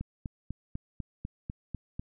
click train, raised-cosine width 5 ms, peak -23 dBFS, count 9, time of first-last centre 0.01-1.995 s, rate 4.03 Hz, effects none

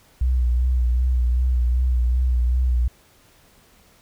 sine tone with vibrato, 61.74 Hz, B1, in tune, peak -16 dBFS, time 0.21-2.88 s, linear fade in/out 5 ms, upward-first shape sine, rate 2.6 Hz, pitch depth 46 cents each way, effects pink hiss -55 dBFS RMS until 4.01 s

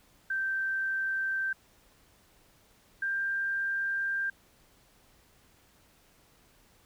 sine tone pair in turn, 1562 / 1587.5 Hz, G6 / G6, -7 / +21 cents, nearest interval unison, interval 28 cents, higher second, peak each -28 dBFS, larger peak neither, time 0.3-1.53 / 3.02-4.3 s, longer second, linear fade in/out 5 ms, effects pink hiss -63 dBFS RMS until 6.85 s

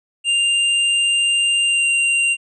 square tone with pitch glide, 2794 to 2773 Hz, F7 to F7, 0 to -13 cents, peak -15 dBFS, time 0.24-2.37 s, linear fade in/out 50 ms, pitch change -13 cents, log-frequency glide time 1.65-1.87 s, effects resampled to 24000 Hz

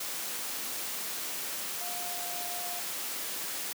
sine tone in noise, 707 Hz, F5, 21 cents sharp, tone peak -41 dBFS, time 1.81-2.8 s, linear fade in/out 5 ms, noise white, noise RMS -36 dBFS, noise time 0-3.73 s, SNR -8 dB, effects high-pass 200 Hz 12 dB/octave

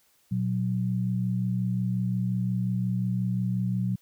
sine tone pair together, 119.37 / 185 Hz, A#2 / F#3, +42 / 0 cents, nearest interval minor sixth, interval 758 cents, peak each -27 dBFS, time 0.31-3.96 s, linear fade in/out 10 ms, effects white hiss -65 dBFS RMS until 4.01 s

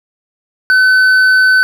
triangle tone with hard clipping, 1515 Hz, F#6, 40 cents sharp, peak -7 dBFS, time 0.7-1.63 s, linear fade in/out 0 ms, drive 8 dB, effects none

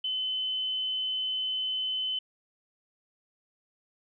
sine tone, 3040 Hz, F#7, 46 cents sharp, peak -28 dBFS, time 0.04-2.19 s, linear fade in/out 5 ms, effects none

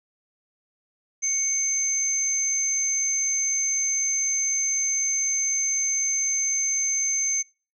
sine tone pair together, 2217 / 6262 Hz, C#7 / G8, 0 / -3 cents, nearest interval octave + tritone, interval 1797 cents, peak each -33 / -22 dBFS, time 1.22-7.43 s, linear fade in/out 20 ms, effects noise-tail reverb RT60 0.4 s tail -26 dB re dry

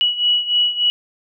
sine beating tone pair, 2929 / 2932.4 Hz, F#7 / F#7, -18 / -16 cents, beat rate 3.4 Hz, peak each -16 / -20 dBFS, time 0.01-0.9 s, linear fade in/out 0 ms, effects none

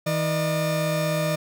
40% pulse tone pair together, 160 / 604.1 Hz, D#3 / D5, +49 / +49 cents, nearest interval octave + major seventh, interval 2300 cents, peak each -24 dBFS, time 0.06-1.36 s, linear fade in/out 10 ms, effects none

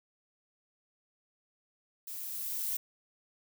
violet noise with level ramp, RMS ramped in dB -42 to -33 dBFS, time 2.07-2.77 s, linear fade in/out 5 ms, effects none

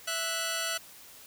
10% pulse tone pair together, 659.5 / 1478 Hz, E5 / F#6, +1 / -2 cents, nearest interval octave + major second, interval 1397 cents, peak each -25 / -24 dBFS, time 0.07-0.78 s, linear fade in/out 10 ms, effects white hiss -51 dBFS RMS until 1.26 s

